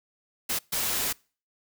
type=noise bursts at uneven times; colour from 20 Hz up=white; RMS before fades=-28 dBFS; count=2; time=0.49-0.59 / 0.72-1.13 s; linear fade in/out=10 ms; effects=noise-tail reverb RT60 0.4 s tail -26 dB re dry

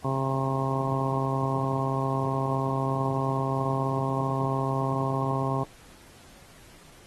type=harmonic tone; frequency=134.1 Hz; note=C3; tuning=43 cents sharp; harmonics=1 / 2 / 3 / 4 / 5 / 6 / 7 / 8; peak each=-28 / -33 / -34 / -38 / -35 / -37 / -35 / -33 dBFS; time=0.04-5.64 s; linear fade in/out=10 ms; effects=pink hiss -53 dBFS RMS until 7.06 s + AAC 32 kbps

